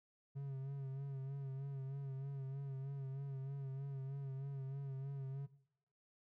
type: tone with vibrato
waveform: triangle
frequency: 136.5 Hz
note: C#3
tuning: 26 cents flat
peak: -39 dBFS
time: 0.35-5.47 s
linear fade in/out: 20 ms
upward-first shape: sine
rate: 3.2 Hz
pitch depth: 41 cents each way
effects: noise-tail reverb RT60 0.7 s tail -17 dB re dry